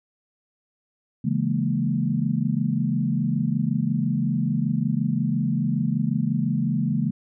sine chord, A# half-diminished seventh, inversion first, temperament equal, 138.59 / 164.81 / 207.7 / 233.1 Hz, C#3 / E3 / G#3 / A#3, 0 / 0 / 0 / 0 cents, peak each -26 dBFS, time 1.24-7.11 s, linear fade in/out 10 ms, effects none

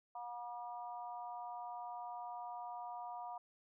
harmonic tone, 240 Hz, B3, 49 cents flat, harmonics 3 / 4 / 5, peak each -46 / -47 / -54 dBFS, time 0.15-3.38 s, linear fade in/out 5 ms, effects none

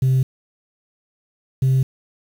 sine tone pair in turn, 130.81 / 131.95 Hz, C3 / C3, 0 / +15 cents, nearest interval unison, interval 15 cents, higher second, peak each -11 dBFS, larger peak neither, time 0.02-0.23 / 1.62-1.83 s, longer neither, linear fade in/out 5 ms, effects tanh soft clip ceiling -12 dBFS + 7-bit

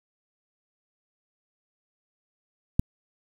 click, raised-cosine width 5 ms, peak -7 dBFS, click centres 2.795 s, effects 7-bit

